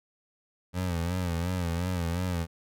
25% pulse tone with vibrato, 87.6 Hz, F2, 6 cents sharp, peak -24 dBFS, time 0.73-2.47 s, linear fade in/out 50 ms, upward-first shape sine, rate 2.8 Hz, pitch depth 90 cents each way, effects none

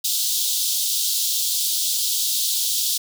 pink high-pass noise, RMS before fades -22 dBFS, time 0.04-2.98 s, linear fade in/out 10 ms, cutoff 3400 Hz, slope 48 dB/octave, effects none

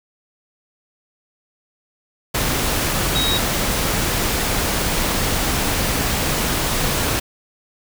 sine tone in noise, 3800 Hz, A#7, 33 cents sharp, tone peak -19 dBFS, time 3.15-3.38 s, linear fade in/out 10 ms, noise pink, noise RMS -20 dBFS, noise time 2.34-7.2 s, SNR -2 dB, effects none

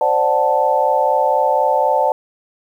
sine chord, D dominant seventh, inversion third, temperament equal, 523.3 / 587.3 / 740 / 880 Hz, C5 / D5 / F#5 / A5, 0 / 0 / 0 / 0 cents, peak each -19 / -18 / -20 / -16 dBFS, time 0.01-2.12 s, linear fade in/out 2 ms, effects 8-bit

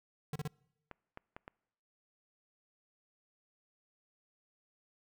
square tone bursts, 150 Hz, D3, 37 cents sharp, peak -36 dBFS, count 3, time 0.33-0.477 s, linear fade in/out 2 ms, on 27 ms, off 33 ms
clicks, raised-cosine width 0.5 ms, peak -31 dBFS, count 4, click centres 0.913 / 1.174 / 1.365 / 1.479 s
effects noise-tail reverb RT60 0.9 s tail -26 dB re dry

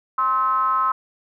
triangle ring-modulated tone, 120 Hz, B2, 49 cents flat, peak -12 dBFS, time 0.18-0.92 s, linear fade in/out 5 ms, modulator 1170 Hz, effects none

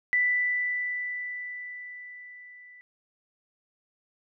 sine tone with level ramp, 1981 Hz, B6, 5 cents sharp, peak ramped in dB -20 to -48 dBFS, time 0.13-2.81 s, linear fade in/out 0 ms, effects none

